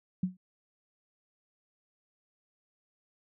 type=tone with exponential decay; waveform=sine; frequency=183.9 Hz; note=F#3; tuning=10 cents flat; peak=-23 dBFS; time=0.23-0.37 s; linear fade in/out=5 ms; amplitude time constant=30 ms; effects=none